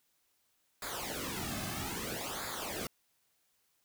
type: noise with flanger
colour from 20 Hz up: pink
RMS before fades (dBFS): -39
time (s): 0.82-2.87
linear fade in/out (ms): 2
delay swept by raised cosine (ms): 0.34 to 2.14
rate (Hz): 0.61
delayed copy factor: -0.8
effects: white hiss -75 dBFS RMS until 3.84 s